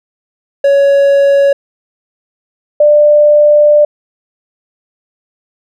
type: tone pair in turn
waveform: triangle / sine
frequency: 559 / 593.8 Hz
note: C#5 / D5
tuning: +14 / +19 cents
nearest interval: minor second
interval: 105 cents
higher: second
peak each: -3 dBFS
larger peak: neither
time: 0.64-1.53 / 2.8-3.85 s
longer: second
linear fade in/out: 5 ms
effects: none